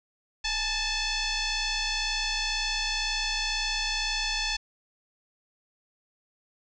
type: tone with frequency modulation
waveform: sine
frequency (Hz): 904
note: A5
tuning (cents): +47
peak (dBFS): -26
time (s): 0.44-4.57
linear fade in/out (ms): 10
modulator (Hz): 873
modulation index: 5.9
effects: none